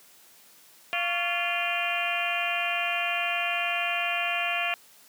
harmonic tone with a mistuned harmonic, 347.2 Hz, F4, 10 cents flat, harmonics 2 / 3 / 4 / 5 / 6 / 7 / 8 / 9, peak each -32 / -37 / -37 / -35 / -38 / -30 / -31 / -39 dBFS, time 0.93-4.74 s, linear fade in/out 0 ms, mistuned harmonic 3, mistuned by +130 cents, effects white hiss -55 dBFS RMS until 5.08 s + high-pass 150 Hz 12 dB/octave

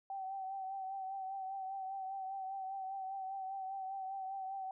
sine tone with vibrato, 770 Hz, G5, 31 cents flat, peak -39 dBFS, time 0.1-4.71 s, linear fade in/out 2 ms, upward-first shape triangle, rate 5 Hz, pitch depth 42 cents each way, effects none

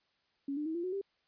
sine tone with pitch steps, 278.6 / 298.6 / 320 / 343 / 367.6 / 394 Hz, C#4 / D4 / D#4 / F4 / F#4 / G4, +9 / +29 / +49 / -31 / -11 / +9 cents, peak -33 dBFS, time 0.48-1.014 s, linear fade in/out 5 ms, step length 89 ms, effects white hiss -75 dBFS RMS until 1.27 s + resampled to 11025 Hz

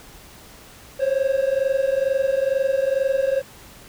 triangle tone pair together, 527.8 / 550 Hz, C5 / C#5, +15 / -14 cents, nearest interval minor second, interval 71 cents, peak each -19 dBFS, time 0.99-3.42 s, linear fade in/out 20 ms, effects pink hiss -45 dBFS RMS until 3.88 s

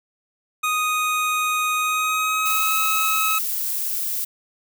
25% pulse tone with pitch glide, 1244.5 to 1283.9 Hz, D#6 to E6, 0 to -46 cents, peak -16 dBFS, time 0.63-3.39 s, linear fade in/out 10 ms, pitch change +54 cents, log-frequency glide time 1.76-2.75 s
violet noise, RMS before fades -25 dBFS, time 2.45-4.25 s, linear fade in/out 10 ms
effects none

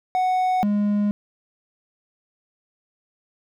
triangle tone pair in turn, 740 / 206.2 Hz, F#5 / G#3, 0 / -12 cents, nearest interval octave + minor seventh, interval 2212 cents, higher first, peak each -16 dBFS, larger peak neither, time 0.15-0.63 / 0.63-1.11 s, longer neither, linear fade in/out 0 ms, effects none

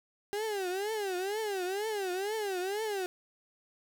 35% pulse tone with vibrato, 398.1 Hz, G4, 27 cents sharp, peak -30 dBFS, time 0.33-3.06 s, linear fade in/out 0 ms, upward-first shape triangle, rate 2.1 Hz, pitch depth 210 cents each way, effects none

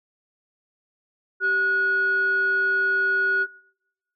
sine tone pair together, 386.4 / 1455.4 Hz, G4 / F#6, -25 / -29 cents, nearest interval octave + major seventh, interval 2296 cents, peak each -29 / -18 dBFS, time 1.4-3.47 s, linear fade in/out 50 ms, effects noise-tail reverb RT60 0.9 s tail -24 dB re dry + tanh soft clip ceiling -14 dBFS

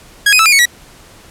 sawtooth tone with pitch steps, 1652 / 2502 / 1312 / 2417 / 2218 / 1928 Hz, G#6 / D#7 / E6 / D7 / C#7 / B6, -10 / +9 / -9 / +49 / 0 / -42 cents, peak -3 dBFS, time 0.26-0.656 s, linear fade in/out 5 ms, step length 66 ms, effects pink hiss -41 dBFS RMS until 1.3 s + low-pass 12000 Hz 12 dB/octave

